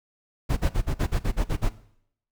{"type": "noise bursts", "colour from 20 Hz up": "brown", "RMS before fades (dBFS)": -22, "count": 10, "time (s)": [0.49, 1.695], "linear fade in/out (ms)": 20, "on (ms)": 80, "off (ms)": 45, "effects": ["noise-tail reverb RT60 0.7 s tail -17 dB re dry"]}